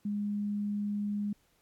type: tone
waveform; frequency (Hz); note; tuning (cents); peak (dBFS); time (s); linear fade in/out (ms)
sine; 205.8; G#3; -16; -30; 0.05-1.33; 5
effects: pink hiss -70 dBFS RMS until 1.61 s + AAC 64 kbps